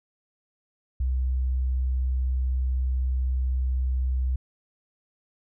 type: tone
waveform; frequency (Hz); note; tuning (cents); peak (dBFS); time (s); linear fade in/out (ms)
sine; 64; C2; -38; -22; 1-4.36; 5
effects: none